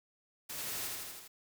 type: noise with echo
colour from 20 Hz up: white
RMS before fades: -42 dBFS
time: 0.49-0.88 s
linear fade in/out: 10 ms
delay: 80 ms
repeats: 5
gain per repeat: -2 dB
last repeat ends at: 1.28 s
effects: none